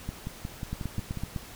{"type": "two click trains", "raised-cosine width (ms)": 5, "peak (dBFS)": [-19, -21], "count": [6, 7], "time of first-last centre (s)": [[0.73, 1.362], [0.09, 1.173]], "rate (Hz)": [7.91, 5.54], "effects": ["pink hiss -46 dBFS RMS until 1.55 s"]}